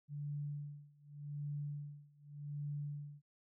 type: tone with tremolo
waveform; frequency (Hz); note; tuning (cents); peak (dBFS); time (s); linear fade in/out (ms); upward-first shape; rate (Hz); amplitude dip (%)
sine; 145.6; D3; -15; -38; 0.08-3.22; 50; sine; 0.85; 95
effects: none